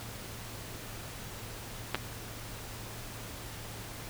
clicks, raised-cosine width 0.3 ms, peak -12 / -18 dBFS, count 2, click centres 1.946 / 1.954 s, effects added 111 Hz sine -47 dBFS peak until 4.09 s + pink hiss -44 dBFS RMS until 4.09 s

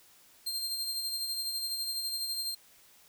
sawtooth tone with tremolo, 4181 Hz, C8, 2 cents flat, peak -28 dBFS, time 0.46-2.55 s, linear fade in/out 10 ms, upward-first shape sine, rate 12 Hz, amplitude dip 40%, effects white hiss -60 dBFS RMS until 3.08 s

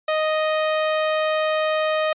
sawtooth tone, 622.3 Hz, D#5, in tune, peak -15 dBFS, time 0.08-2.13 s, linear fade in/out 5 ms, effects resampled to 8000 Hz

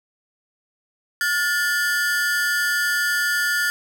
45% pulse ring-modulated tone, 1592 Hz, G6, 26 cents sharp, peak -16 dBFS, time 1.21-3.7 s, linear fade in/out 0 ms, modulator 160 Hz, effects none

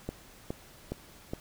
click train, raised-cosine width 2 ms, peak -20 dBFS, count 4, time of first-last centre 0.09-1.335 s, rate 2.41 Hz, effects pink hiss -54 dBFS RMS until 1.4 s

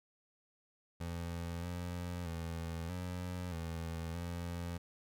25% pulse tone with pitch steps, 85.1 / 88 / 83 / 89.7 / 82.7 / 86.4 Hz, F2 / F2 / E2 / F2 / E2 / F2, -44 / +14 / +12 / +47 / +6 / -18 cents, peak -35 dBFS, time 1-4.78 s, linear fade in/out 10 ms, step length 630 ms, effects none

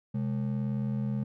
triangle ring-modulated tone, 169 Hz, E3, 43 cents sharp, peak -23 dBFS, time 0.14-1.24 s, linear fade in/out 10 ms, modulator 39.3 Hz, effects none

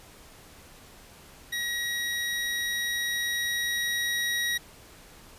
25% pulse tone with level ramp, 1905 Hz, A#6, 37 cents sharp, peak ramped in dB -25 to -22 dBFS, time 1.52-4.58 s, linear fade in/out 10 ms, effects pink hiss -51 dBFS RMS until 5.38 s + resampled to 32000 Hz

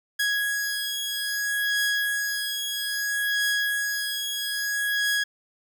sawtooth beating tone pair, 1661.2 / 1661.81 Hz, G#6 / G#6, 0 / +1 cents, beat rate 0.61 Hz, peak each -25 / -23 dBFS, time 0.19-5.24 s, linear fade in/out 10 ms, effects none

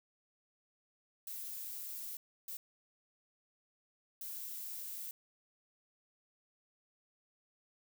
violet noise bursts at uneven times, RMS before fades -44 dBFS, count 3, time 1.27-2.17 / 2.48-2.57 / 4.21-5.11 s, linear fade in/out 2 ms, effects none

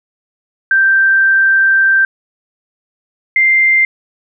sine tone pair in turn, 1568 / 2093 Hz, G6 / C7, 0 / 0 cents, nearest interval perfect fourth, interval 500 cents, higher second, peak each -7 dBFS, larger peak neither, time 0.71-2.05 / 3.36-3.85 s, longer first, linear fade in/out 2 ms, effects none

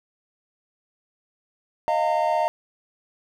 triangle chord, Eb suspended second, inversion none, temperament equal with one note detuned, 622.3 / 698.5 / 912.1 Hz, Eb5 / F5 / Bb5, 0 / 0 / -38 cents, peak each -22 dBFS, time 1.88-2.48 s, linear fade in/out 0 ms, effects none

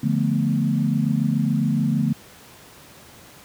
sine chord, B half-diminished seventh, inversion first, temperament equal, 146.83 / 174.61 / 220 / 246.9 Hz, D3 / F3 / A3 / B3, 0 / 0 / 0 / 0 cents, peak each -22 / -26 / -22 / -25 dBFS, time 0.03-2.13 s, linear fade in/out 5 ms, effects pink hiss -46 dBFS RMS until 3.44 s + high-pass 80 Hz 12 dB/octave

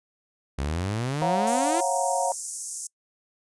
sawtooth exponential sweep, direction up, 65.41 to 353.7 Hz, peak -22 dBFS, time 0.58-1.81 s, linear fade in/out 10 ms
sine chord, Gb major seventh, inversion second, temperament equal with one note detuned, 548 / 698.5 / 740 / 932.3 Hz, Db5 / F5 / Gb5 / Bb5, -20 / 0 / 0 / 0 cents, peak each -28 dBFS, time 1.22-2.32 s, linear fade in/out 0 ms
white band-pass noise, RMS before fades -35 dBFS, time 1.47-2.87 s, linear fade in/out 2 ms, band 6000 to 9900 Hz, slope 48 dB/octave
effects noise-tail reverb RT60 0.1 s tail -25 dB re dry + resampled to 24000 Hz

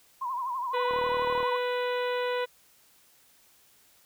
sine tone with vibrato, 1011 Hz, B5, 40 cents sharp, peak -29 dBFS, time 0.21-1.57 s, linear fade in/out 10 ms, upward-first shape triangle, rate 12 Hz, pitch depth 130 cents each way
harmonic tone, 493.9 Hz, B4, in tune, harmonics 1 / 2 / 3 / 4 / 5 / 6 / 7 / 8, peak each -28 / -34 / -38 / -40 / -42 / -44 / -45 / -46 dBFS, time 0.73-2.46 s, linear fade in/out 20 ms
click train, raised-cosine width 1 ms, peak -25 dBFS, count 21, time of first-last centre 0.91-1.429 s, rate 38.5 Hz
effects white hiss -61 dBFS RMS until 4.05 s

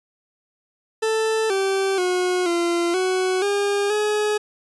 40% pulse tone with pitch steps, 441.4 / 387.7 / 362.8 / 343.3 / 371.6 / 404.4 / 421.4 Hz, A4 / G4 / F#4 / F4 / F#4 / G#4 / G#4, +5 / -19 / -34 / -30 / +7 / -46 / +25 cents, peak -18 dBFS, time 1.02-4.38 s, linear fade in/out 10 ms, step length 480 ms, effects resampled to 24000 Hz

